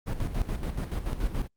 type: noise with tremolo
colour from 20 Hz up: brown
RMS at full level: -28 dBFS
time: 0.06-1.48 s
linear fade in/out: 20 ms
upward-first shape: square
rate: 7 Hz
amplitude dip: 60%
effects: Opus 32 kbps